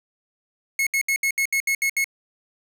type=tone bursts; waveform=45% pulse; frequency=2179 Hz; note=C#7; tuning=30 cents flat; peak=-19 dBFS; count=9; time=0.79-2.043 s; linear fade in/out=2 ms; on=77 ms; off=70 ms; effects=none